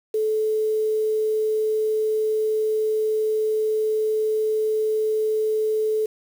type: tone with quantisation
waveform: sine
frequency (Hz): 433.4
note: A4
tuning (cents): -26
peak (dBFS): -19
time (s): 0.14-6.06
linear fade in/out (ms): 5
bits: 7
effects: none